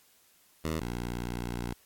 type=tone pair in turn; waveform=10% pulse; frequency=79.5 / 59.56 Hz; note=D#2 / A#1; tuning=+38 / +38 cents; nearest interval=perfect fourth; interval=500 cents; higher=first; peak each=-22 / -25 dBFS; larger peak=first; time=0.64-0.8 / 0.8-1.74 s; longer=second; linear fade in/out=10 ms; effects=white hiss -63 dBFS RMS until 1.85 s + AAC 64 kbps